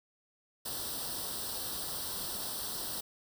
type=noise with comb filter; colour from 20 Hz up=white; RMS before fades=-38 dBFS; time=0.65-3.01 s; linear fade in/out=10 ms; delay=0.22 ms; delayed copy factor=+0.8; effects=none